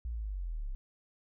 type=linear sweep; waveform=sine; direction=down; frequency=60.6 to 30.87 Hz; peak=-34 dBFS; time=0.05-0.75 s; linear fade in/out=0 ms; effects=none